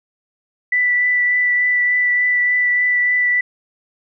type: tone with vibrato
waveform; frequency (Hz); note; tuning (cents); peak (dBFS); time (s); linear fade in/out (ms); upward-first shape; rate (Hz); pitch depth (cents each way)
sine; 1975.5; B6; 0; -13; 0.72-3.41; 5; triangle; 3.4; 12
effects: none